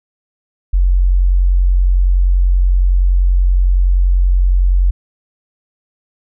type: tone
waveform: sine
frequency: 45.29 Hz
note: F#1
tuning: 36 cents flat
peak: -8 dBFS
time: 0.73-4.91 s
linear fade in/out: 10 ms
effects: none